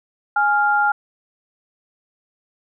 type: tone pair together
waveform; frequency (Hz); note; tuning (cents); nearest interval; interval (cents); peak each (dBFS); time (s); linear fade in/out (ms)
sine; 830.6 / 1396.9; G#5 / F6; 0 / 0; major sixth; 900; -17; 0.36-0.92; 5
effects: none